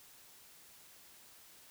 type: silence
effects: white hiss -59 dBFS RMS until 1.7 s